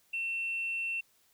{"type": "tone", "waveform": "sine", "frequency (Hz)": 2700, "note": "E7", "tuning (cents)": 41, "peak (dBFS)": -30, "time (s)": [0.13, 1.01], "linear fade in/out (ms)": 10, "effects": ["tanh soft clip ceiling -28 dBFS", "white hiss -68 dBFS RMS until 1.33 s"]}